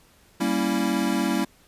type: chord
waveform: square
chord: G diminished seventh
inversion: none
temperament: equal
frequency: 196 / 233.1 / 277.2 / 329.6 Hz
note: G3 / Bb3 / Db4 / Fb4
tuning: 0 / 0 / 0 / 0 cents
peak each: -28 dBFS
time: 0.4-1.45 s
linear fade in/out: 10 ms
effects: pink hiss -57 dBFS RMS until 1.67 s + resampled to 32000 Hz